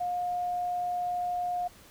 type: tone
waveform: sine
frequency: 713 Hz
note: F5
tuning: 36 cents sharp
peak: -28 dBFS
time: 0-1.68 s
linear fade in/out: 10 ms
effects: pink hiss -54 dBFS RMS until 1.9 s

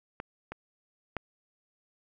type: clicks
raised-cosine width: 0.5 ms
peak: -21 / -23 / -17 dBFS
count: 3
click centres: 0.201 / 0.52 / 1.167 s
effects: none

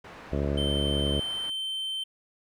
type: low-pass noise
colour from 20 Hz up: white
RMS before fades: -46 dBFS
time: 0.04-1.5 s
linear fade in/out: 5 ms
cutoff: 1500 Hz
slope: 12 dB/octave
type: harmonic tone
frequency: 71 Hz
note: C#2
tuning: 42 cents sharp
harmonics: 1 / 2 / 3 / 4 / 5 / 6 / 7 / 8 / 9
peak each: -29 / -32 / -34 / -35 / -36 / -37 / -37 / -38 / -39 dBFS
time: 0.32-1.2 s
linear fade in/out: 5 ms
type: tone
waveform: triangle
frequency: 3100 Hz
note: G7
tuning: 20 cents flat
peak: -28 dBFS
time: 0.57-2.04 s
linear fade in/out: 10 ms
effects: none

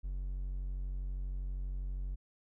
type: tone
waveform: triangle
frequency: 46.25 Hz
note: F#1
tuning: in tune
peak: -33 dBFS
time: 0.03-2.16 s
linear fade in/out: 20 ms
effects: none

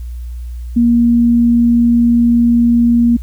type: tone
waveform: sine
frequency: 236.3 Hz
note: A#3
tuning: 24 cents sharp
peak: -7 dBFS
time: 0.76-3.17 s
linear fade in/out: 10 ms
effects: added 60 Hz sine -22 dBFS peak until 3.22 s + white hiss -51 dBFS RMS until 3.22 s

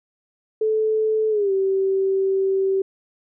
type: tone with pitch glide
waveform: sine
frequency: 435.6 to 385.8 Hz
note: A4 to G4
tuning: -17 to -28 cents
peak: -17 dBFS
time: 0.61-2.82 s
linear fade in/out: 5 ms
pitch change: -211 cents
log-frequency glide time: 1.3-1.52 s
effects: none

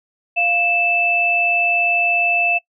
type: tone pair together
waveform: sine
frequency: 696.5 / 2637 Hz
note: F5 / E7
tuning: -5 / 0 cents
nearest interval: octave + major seventh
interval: 2305 cents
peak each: -21 / -15 dBFS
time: 0.36-2.59 s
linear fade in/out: 20 ms
effects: noise-tail reverb RT60 0.1 s tail -21 dB re dry

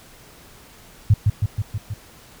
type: tone with echo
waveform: sine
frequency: 103.83 Hz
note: G#2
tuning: in tune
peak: -9 dBFS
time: 1.1-1.14 s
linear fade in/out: 5 ms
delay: 160 ms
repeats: 5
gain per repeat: -3 dB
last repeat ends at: 1.94 s
effects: pink hiss -47 dBFS RMS until 2.4 s

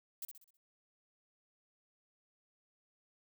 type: noise with echo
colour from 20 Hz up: violet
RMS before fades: -42 dBFS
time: 0.22-0.25 s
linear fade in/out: 2 ms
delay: 64 ms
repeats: 5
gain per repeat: -7 dB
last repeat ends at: 0.57 s
effects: none

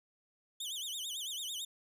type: tone with vibrato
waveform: sawtooth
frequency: 3322 Hz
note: G#7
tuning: in tune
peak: -35 dBFS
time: 0.6-1.65 s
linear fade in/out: 5 ms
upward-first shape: sine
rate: 9 Hz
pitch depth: 210 cents each way
effects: resampled to 32000 Hz

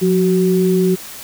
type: tone pair together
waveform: sine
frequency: 179.79 / 374.2 Hz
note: F#3 / F#4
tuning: -49 / +20 cents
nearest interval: octave + minor second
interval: 1269 cents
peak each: -14 dBFS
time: 0.01-0.96 s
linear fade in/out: 20 ms
effects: white hiss -33 dBFS RMS until 1.23 s

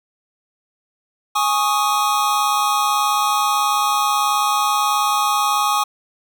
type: chord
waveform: square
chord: Ab suspended fourth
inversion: none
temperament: just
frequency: 830.6 / 1107.5 / 1245.9 Hz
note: Ab5 / Db6 / Eb6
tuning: 0 / -2 / +2 cents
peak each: -21 dBFS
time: 1.35-5.84 s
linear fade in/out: 10 ms
effects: none

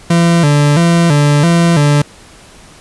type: tone with vibrato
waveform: 40% pulse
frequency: 157.4 Hz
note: D#3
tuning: 20 cents sharp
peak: -6 dBFS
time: 0.1-2.02 s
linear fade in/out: 5 ms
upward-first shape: square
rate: 1.5 Hz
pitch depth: 130 cents each way
effects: pink hiss -39 dBFS RMS until 2.8 s + resampled to 24000 Hz

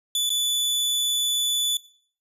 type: tone with dropouts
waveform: sawtooth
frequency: 3473 Hz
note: A7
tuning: 23 cents flat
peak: -18 dBFS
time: 0.15-1.77 s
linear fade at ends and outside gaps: 2 ms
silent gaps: 0.294-0.302 s
effects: noise-tail reverb RT60 0.5 s tail -19 dB re dry + resampled to 32000 Hz

